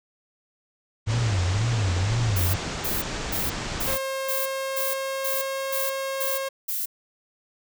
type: low-pass noise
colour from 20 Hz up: pink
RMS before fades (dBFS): -31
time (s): 1.06-3.98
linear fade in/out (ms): 50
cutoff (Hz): 7700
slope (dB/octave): 48
type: tone with vibrato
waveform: sine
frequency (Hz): 102.7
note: G#2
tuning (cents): -19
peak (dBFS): -21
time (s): 1.07-2.56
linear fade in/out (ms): 5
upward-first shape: sine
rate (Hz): 2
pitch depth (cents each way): 260
type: noise bursts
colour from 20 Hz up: violet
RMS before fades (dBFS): -28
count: 10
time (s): 2.36-6.86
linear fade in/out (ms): 10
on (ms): 180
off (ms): 300
type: tone with pitch glide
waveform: sawtooth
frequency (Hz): 535 to 539.3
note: C5 to C#5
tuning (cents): +38 to -48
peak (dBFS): -23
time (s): 3.87-6.49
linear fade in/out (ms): 10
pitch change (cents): +14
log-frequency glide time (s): 4.24-5.59
effects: none